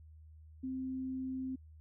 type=tone; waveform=sine; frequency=260.7 Hz; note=C4; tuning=6 cents flat; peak=-36 dBFS; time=0.63-1.56 s; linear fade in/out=10 ms; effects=added 78 Hz sine -53 dBFS peak until 1.8 s